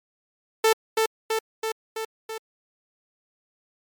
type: tone with echo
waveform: sawtooth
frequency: 442.9 Hz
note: A4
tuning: 11 cents sharp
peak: -12 dBFS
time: 0.64-0.73 s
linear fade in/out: 5 ms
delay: 330 ms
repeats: 5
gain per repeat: -3 dB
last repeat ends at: 2.38 s
effects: MP3 96 kbps